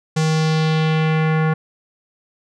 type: tone with low-pass filter sweep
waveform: square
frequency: 157.7 Hz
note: D#3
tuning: 24 cents sharp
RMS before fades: -17 dBFS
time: 0.16-1.54 s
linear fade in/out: 10 ms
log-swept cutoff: 7100 to 1600 Hz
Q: 1.7
effects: none